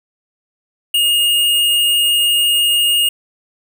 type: tone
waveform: square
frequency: 2849 Hz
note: F7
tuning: 34 cents sharp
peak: -12 dBFS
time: 0.94-3.09 s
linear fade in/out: 5 ms
effects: none